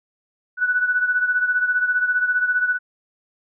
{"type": "beating tone pair", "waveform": "sine", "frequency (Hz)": [1480, 1495], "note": ["F#6", "F#6"], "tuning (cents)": [0, 17], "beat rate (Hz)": 15, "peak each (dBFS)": [-18, -24], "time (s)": [0.57, 2.79], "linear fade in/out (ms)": 50, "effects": []}